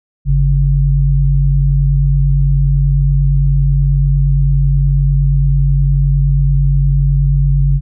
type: tone pair together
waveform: sine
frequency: 49.53 / 140.1 Hz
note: G1 / C#3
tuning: +19 / +19 cents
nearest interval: octave + tritone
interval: 1800 cents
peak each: -11 dBFS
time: 0.25-7.81 s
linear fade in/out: 50 ms
effects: none